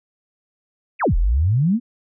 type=exponential two-way sweep; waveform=sine; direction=down then up; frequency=2790 to 36.76 to 251.8 Hz; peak=-14 dBFS; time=0.99-1.8 s; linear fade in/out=50 ms; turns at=1.16 s; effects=none